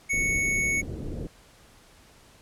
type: tone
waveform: square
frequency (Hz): 2217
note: C#7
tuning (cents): 0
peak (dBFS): -24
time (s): 0.09-0.82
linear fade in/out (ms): 20
type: low-pass noise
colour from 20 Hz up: pink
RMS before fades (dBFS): -34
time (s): 0.13-1.27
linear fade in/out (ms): 2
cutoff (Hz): 470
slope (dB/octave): 24
effects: pink hiss -55 dBFS RMS until 2.41 s + low-pass 11000 Hz 12 dB/octave